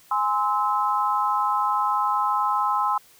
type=chord; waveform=sine; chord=Ab augmented; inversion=none; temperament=just; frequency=830.6 / 1038.3 / 1297.8 Hz; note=Ab5 / C6 / E6; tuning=0 / -14 / -27 cents; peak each=-25 / -23 / -25 dBFS; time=0.11-2.98 s; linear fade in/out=5 ms; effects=white hiss -54 dBFS RMS until 3.19 s